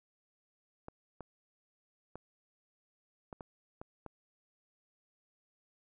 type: clicks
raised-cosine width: 1 ms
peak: -30 dBFS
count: 7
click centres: 0.884 / 1.207 / 2.156 / 3.328 / 3.408 / 3.815 / 4.063 s
effects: none